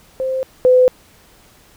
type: tone pair in turn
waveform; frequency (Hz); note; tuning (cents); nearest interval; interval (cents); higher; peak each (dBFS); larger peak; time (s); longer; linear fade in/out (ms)
sine; 523.3 / 506.1; C5 / B4; 0 / +42; minor second; 58; first; -17 / -7; second; 0.2-0.43 / 0.65-0.88; neither; 0
effects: pink hiss -49 dBFS RMS until 1.76 s